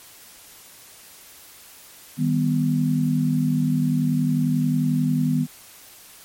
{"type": "chord", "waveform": "sine", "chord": "Eb augmented", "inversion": "none", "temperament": "equal", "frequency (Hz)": [155.56, 196, 246.9], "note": ["Eb3", "G3", "B3"], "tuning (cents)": [0, 0, 0], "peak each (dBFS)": [-21, -27, -21], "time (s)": [2.17, 5.47], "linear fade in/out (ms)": 50, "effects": ["white hiss -46 dBFS RMS until 6.24 s", "MP3 64 kbps"]}